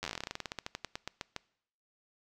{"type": "slowing click train", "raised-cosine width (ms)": 0.2, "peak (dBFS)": -19, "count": 26, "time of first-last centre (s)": [0.03, 1.363], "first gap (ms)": 10, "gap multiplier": 1.12, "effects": ["noise-tail reverb RT60 0.7 s tail -23 dB re dry"]}